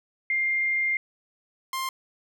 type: tone pair in turn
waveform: sine / sawtooth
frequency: 2109 / 1054.5 Hz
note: C7 / C6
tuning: +13 / +13 cents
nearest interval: octave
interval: 1200 cents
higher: first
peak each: -22 / -24 dBFS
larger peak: first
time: 0.3-0.97 / 1.73-1.89 s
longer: first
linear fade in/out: 2 ms
effects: none